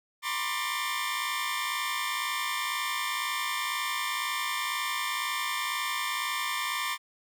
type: tone cluster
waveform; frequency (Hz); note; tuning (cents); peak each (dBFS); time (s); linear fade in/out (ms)
20% pulse; 954 / 1012 / 1074 / 1176 / 1789; A#5 / B5 / C6 / D6 / A6; +40 / +42 / +45 / +2 / +28; -35 / -33 / -30 / -29 / -31; 0.22-6.98; 50
effects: none